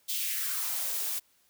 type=noise with high-pass filter sweep; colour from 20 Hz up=blue; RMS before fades=-32 dBFS; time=0.08-1.2 s; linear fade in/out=20 ms; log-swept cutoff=3500 to 270 Hz; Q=2.7; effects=white hiss -67 dBFS RMS until 1.49 s